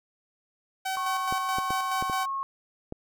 sawtooth tone with tremolo, 762 Hz, G5, 49 cents flat, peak -24 dBFS, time 0.85-2.26 s, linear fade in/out 10 ms, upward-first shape square, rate 4.7 Hz, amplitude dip 45%
sine tone with pitch glide, 1096 to 1087.8 Hz, C#6 to C#6, -20 to -33 cents, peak -28 dBFS, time 0.97-2.43 s, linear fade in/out 0 ms, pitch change -13 cents, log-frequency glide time 1.17-1.82 s
clicks, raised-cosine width 2 ms, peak -21 dBFS, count 6, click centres 1.325 / 1.585 / 1.706 / 2.025 / 2.098 / 2.924 s
effects none

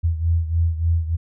sine beating tone pair, 82.4 / 85.8 Hz, E2 / F2, 0 / -30 cents, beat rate 3.4 Hz, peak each -18 / -23 dBFS, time 0.03-1.17 s, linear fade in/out 20 ms, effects none

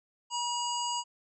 harmonic tone, 961 Hz, B5, 48 cents flat, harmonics 1 / 3 / 5 / 7 / 8, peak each -32 / -37 / -39 / -40 / -41 dBFS, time 0.3-1.04 s, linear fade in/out 50 ms, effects none

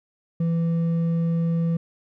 sine tone with hard clipping, 166.7 Hz, E3, 20 cents sharp, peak -21 dBFS, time 0.4-1.77 s, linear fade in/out 5 ms, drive 4 dB, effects none

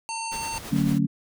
harmonic tone, 905 Hz, A5, 48 cents sharp, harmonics 1 / 3 / 5 / 7 / 9 / 10, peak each -31 / -36 / -38 / -39 / -41 / -41 dBFS, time 0.09-0.58 s, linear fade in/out 0 ms
pink noise with tremolo, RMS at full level -36 dBFS, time 0.31-0.99 s, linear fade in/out 20 ms, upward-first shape sine, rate 8.9 Hz, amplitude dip 45%
sine chord, D major seventh, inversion none, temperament equal with one note detuned, 146.83 / 185 / 223.2 / 277.2 Hz, D3 / F#3 / A3 / C#4, 0 / 0 / +25 / 0 cents, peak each -25 dBFS, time 0.71-1.07 s, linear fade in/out 20 ms
effects none

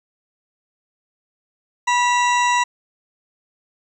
harmonic tone with a mistuned harmonic, 977 Hz, B5, 19 cents flat, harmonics 1 / 2 / 3 / 4 / 6 / 7 / 8, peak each -16 / -22 / -26 / -28 / -32 / -33 / -34 dBFS, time 1.87-2.64 s, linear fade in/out 10 ms, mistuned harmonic 3, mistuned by -110 cents, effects 9-bit

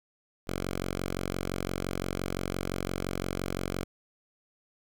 5% pulse tone, 45.82 Hz, F#1, 16 cents flat, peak -20 dBFS, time 0.47-3.84 s, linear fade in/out 10 ms, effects none

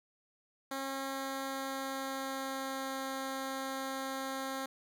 10% pulse tone with pitch glide, 270.6 to 267.3 Hz, C#4 to C4, -42 to +37 cents, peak -28 dBFS, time 0.71-4.66 s, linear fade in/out 5 ms, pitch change -21 cents, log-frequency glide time 0.88-3.01 s, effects none

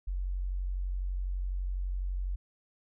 sine tone, 46 Hz, F#1, 9 cents flat, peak -30 dBFS, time 0.07-2.36 s, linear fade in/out 10 ms, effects none

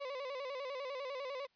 35% pulse tone with vibrato, 537 Hz, C5, 45 cents sharp, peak -38 dBFS, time 0-1.47 s, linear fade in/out 20 ms, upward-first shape square, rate 10 Hz, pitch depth 86 cents each way, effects white hiss -75 dBFS RMS until 1.55 s + resampled to 11025 Hz

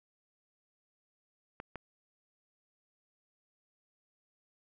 clicks, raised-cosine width 0.5 ms, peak -26 dBFS, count 2, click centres 1.601 / 1.757 s, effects none

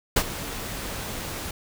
pink noise with ADSR envelope, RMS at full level -19 dBFS, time 0.16-1.51 s, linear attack 7 ms, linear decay 63 ms, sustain -14 dB, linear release 4 ms, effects none

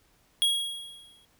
square tone with exponential decay, 3306 Hz, G#7, 9 cents flat, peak -20 dBFS, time 0.42-1.25 s, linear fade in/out 0 ms, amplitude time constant 180 ms, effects pink hiss -65 dBFS RMS until 1.39 s

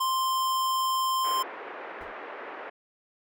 square tone, 1046.5 Hz, C6, in tune, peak -25 dBFS, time 0-1.43 s, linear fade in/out 10 ms
pink band-pass noise, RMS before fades -40 dBFS, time 1.24-2.7 s, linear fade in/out 10 ms, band 380 to 2100 Hz, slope 24 dB/octave
brown noise with exponential decay, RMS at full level -41 dBFS, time 2.01-2.17 s, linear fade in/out 1 ms, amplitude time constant 34 ms
effects none

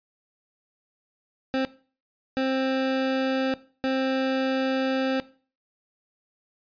25% pulse tone bursts at uneven times, 264 Hz, C4, 16 cents sharp, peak -19 dBFS, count 3, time 1.54-1.65 / 2.37-3.54 / 3.84-5.2 s, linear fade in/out 0 ms, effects noise-tail reverb RT60 0.4 s tail -18 dB re dry + resampled to 11025 Hz

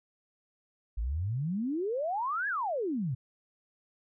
sine exponential two-way sweep, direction up then down, 50.4 to 1724 to 116.7 Hz, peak -29 dBFS, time 0.97-3.15 s, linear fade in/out 10 ms, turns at 2.48 s, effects none

